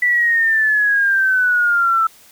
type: exponential sweep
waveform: sine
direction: down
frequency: 1975.5 to 1318.5 Hz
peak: -12 dBFS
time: 0.02-2.07 s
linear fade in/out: 5 ms
effects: white hiss -47 dBFS RMS until 2.31 s